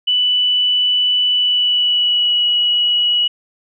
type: tone with pitch glide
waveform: sine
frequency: 2976 to 2923 Hz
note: F#7 to F#7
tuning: +9 to -22 cents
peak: -12 dBFS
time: 0.07-3.28 s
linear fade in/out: 10 ms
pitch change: -31 cents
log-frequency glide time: 1.29-2.44 s
effects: none